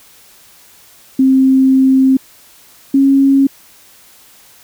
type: tone pair in turn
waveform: sine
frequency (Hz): 264.4 / 273.4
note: C4 / C#4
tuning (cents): +18 / -24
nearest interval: minor second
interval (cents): 58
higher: second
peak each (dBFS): -6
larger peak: neither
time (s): 1.19-2.17 / 2.94-3.47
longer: first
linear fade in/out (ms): 5
effects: white hiss -44 dBFS RMS until 4.63 s